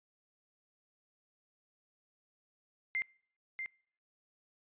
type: tone with echo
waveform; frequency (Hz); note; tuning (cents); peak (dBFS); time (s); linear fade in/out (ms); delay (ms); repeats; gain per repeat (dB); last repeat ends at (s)
sine; 2093; C7; 0; -31; 2.95-3.02; 0; 640; 1; -6; 3.66
effects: noise-tail reverb RT60 0.5 s tail -24 dB re dry + resampled to 8000 Hz